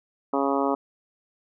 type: harmonic tone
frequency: 138.59 Hz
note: C#3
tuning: in tune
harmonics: 2 / 3 / 4 / 5 / 6 / 7 / 8 / 9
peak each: -26 / -28 / -29 / -30 / -31 / -31 / -32 / -33 dBFS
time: 0.33-0.75 s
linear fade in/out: 5 ms
effects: none